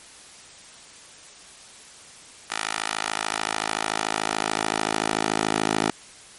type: tone with high-pass filter sweep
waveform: 10% pulse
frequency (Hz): 53.6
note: A1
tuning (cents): -45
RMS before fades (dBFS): -26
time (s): 2.5-5.91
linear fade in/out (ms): 5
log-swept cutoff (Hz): 1200 to 340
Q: 0.77
effects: white hiss -46 dBFS RMS until 6.38 s + MP3 48 kbps